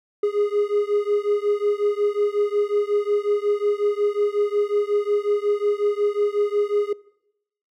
triangle beating tone pair, 410.3 / 415.8 Hz, G#4 / G#4, -21 / +2 cents, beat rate 5.5 Hz, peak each -20 dBFS, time 0.23-6.93 s, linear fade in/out 5 ms, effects noise-tail reverb RT60 0.8 s tail -23 dB re dry

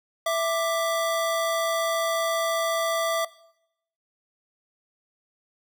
square tone pair together, 660.5 / 1178 Hz, E5 / D6, +3 / +5 cents, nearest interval minor seventh, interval 1002 cents, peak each -24 / -29 dBFS, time 0.26-3.25 s, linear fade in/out 5 ms, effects noise-tail reverb RT60 0.8 s tail -20 dB re dry

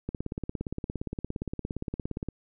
click train, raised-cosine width 3 ms, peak -19 dBFS, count 39, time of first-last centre 0.09-2.287 s, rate 17.3 Hz, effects none

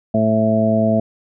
harmonic tone, 110 Hz, A2, in tune, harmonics 1 / 2 / 3 / 4 / 5 / 6, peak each -22 / -16 / -28 / -27 / -25 / -17 dBFS, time 0.14-1 s, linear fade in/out 5 ms, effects none

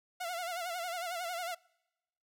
sawtooth tone with vibrato, 700 Hz, F5, 4 cents sharp, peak -32 dBFS, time 0.2-1.55 s, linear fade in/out 10 ms, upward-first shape sine, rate 11 Hz, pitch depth 88 cents each way, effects noise-tail reverb RT60 1.0 s tail -26 dB re dry

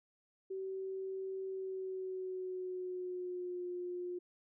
sine tone with pitch glide, 382.1 to 356.5 Hz, G4 to F4, -44 to +36 cents, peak -38 dBFS, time 0.5-4.19 s, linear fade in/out 10 ms, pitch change -120 cents, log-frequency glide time 1.46-3.66 s, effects none

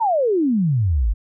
sine exponential sweep, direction down, 953 to 46.25 Hz, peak -15 dBFS, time 0-1.14 s, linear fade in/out 20 ms, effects none

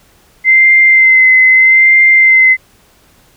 sine tone with vibrato, 2070 Hz, C7, 19 cents flat, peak -3 dBFS, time 0.44-2.57 s, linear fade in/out 50 ms, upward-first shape sine, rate 0.79 Hz, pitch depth 22 cents each way, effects pink hiss -48 dBFS RMS until 3.36 s

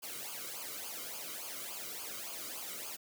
white noise with flanger, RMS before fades -43 dBFS, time 0.02-2.97 s, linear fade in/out 20 ms, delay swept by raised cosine 0.52 to 1.18 ms, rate 3.5 Hz, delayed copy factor -0.8, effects none

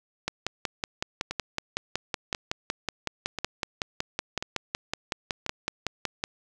two click trains, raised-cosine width 0.2 ms, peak -14 / -10 dBFS, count 5 / 33, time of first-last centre 1.31-5.464 / 0.28-6.239 s, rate 0.963 / 5.37 Hz, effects none

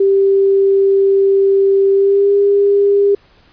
sine tone with pitch glide, 392 to 402.1 Hz, G4 to G4, 0 to +44 cents, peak -8 dBFS, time 0-3.15 s, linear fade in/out 5 ms, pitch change +44 cents, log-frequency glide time 1.92-2.33 s, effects pink hiss -50 dBFS RMS until 3.52 s + resampled to 11025 Hz

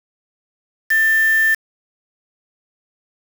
sine tone with quantisation, 1780 Hz, A6, 20 cents sharp, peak -12 dBFS, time 0.9-1.55 s, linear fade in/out 10 ms, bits 4, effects none

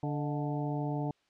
harmonic tone with a mistuned harmonic, 145.9 Hz, D3, 11 cents flat, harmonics 1 / 2 / 3 / 4 / 5 / 6, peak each -33 / -36 / -42 / -43 / -41 / -43 dBFS, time 0.03-1.11 s, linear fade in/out 2 ms, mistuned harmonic 4, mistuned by +82 cents, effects white hiss -71 dBFS RMS until 1.29 s + low-pass 4000 Hz 12 dB/octave

